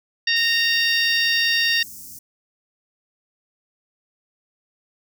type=harmonic tone; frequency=925 Hz; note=A#5; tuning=14 cents flat; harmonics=2 / 3 / 4 / 5 / 6; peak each=-21 / -23 / -24 / -25 / -26 dBFS; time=0.27-1.83 s; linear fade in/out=5 ms
type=band-stop noise; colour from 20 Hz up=white; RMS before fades=-39 dBFS; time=0.36-2.19 s; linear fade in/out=5 ms; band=310 to 5300 Hz; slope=48 dB/octave
effects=none